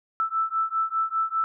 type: beating tone pair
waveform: sine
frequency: 1318.5 / 1323.5 Hz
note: E6 / E6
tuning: 0 / +7 cents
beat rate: 5 Hz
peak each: -26 dBFS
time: 0.2-1.44 s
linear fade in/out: 0 ms
effects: none